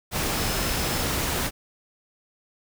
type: tone in noise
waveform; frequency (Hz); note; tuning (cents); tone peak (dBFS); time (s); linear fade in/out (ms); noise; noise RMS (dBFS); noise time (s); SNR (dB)
sine; 5200; E8; -24; -37; 0.32-1.05; 50; pink; -26; 0.11-1.51; -14
effects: none